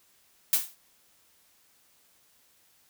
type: noise with exponential decay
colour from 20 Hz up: blue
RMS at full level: -19 dBFS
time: 0.53-0.75 s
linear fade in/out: 2 ms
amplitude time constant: 46 ms
effects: white hiss -64 dBFS RMS until 2.89 s